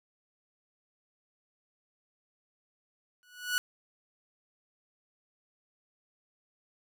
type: tone with exponential growth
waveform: sawtooth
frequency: 1471 Hz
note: F#6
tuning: 11 cents flat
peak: -21 dBFS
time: 3.23-3.58 s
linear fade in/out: 0 ms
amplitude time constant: 75 ms
effects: none